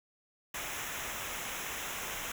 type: noise with comb filter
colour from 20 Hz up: pink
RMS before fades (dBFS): -39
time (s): 0.54-2.32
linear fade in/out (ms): 5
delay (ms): 0.22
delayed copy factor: -0.75
effects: none